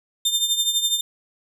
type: tone with tremolo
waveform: sawtooth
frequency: 3600 Hz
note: A7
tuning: 39 cents sharp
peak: -13 dBFS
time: 0.25-1.01 s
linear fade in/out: 5 ms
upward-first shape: triangle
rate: 12 Hz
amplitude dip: 75%
effects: none